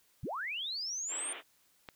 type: linear sweep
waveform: sine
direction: up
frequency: 58.4 to 9110 Hz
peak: -35 dBFS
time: 0.23-1.33 s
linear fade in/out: 5 ms
type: band-pass noise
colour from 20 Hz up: white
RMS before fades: -46 dBFS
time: 1.08-1.43 s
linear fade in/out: 50 ms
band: 270 to 3500 Hz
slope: 96 dB/octave
type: click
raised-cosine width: 0.3 ms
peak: -28 dBFS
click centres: 1.888 s
effects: white hiss -69 dBFS RMS until 1.95 s